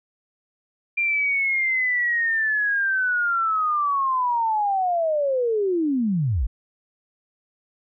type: linear sweep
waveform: sine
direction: down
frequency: 2389 to 43.23 Hz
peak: -19 dBFS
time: 0.97-6.47 s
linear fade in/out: 10 ms
effects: none